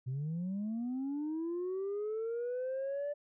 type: linear sweep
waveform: sine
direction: up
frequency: 123 to 587.3 Hz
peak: -32 dBFS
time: 0.06-3.14 s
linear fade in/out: 20 ms
effects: tanh soft clip ceiling -32 dBFS